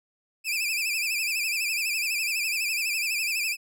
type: tone with vibrato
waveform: sawtooth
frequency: 2489 Hz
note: D#7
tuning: in tune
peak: -22 dBFS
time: 0.44-3.57 s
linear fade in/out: 50 ms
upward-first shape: sine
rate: 12 Hz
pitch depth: 110 cents each way
effects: none